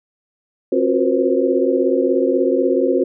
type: tone cluster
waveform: sine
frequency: 267.5 / 354.9 / 371.4 / 483.7 / 528 Hz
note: C4 / F4 / F#4 / B4 / C5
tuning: +38 / +28 / +7 / -36 / +16 cents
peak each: -20 dBFS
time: 0.72-3.04 s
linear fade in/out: 5 ms
effects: none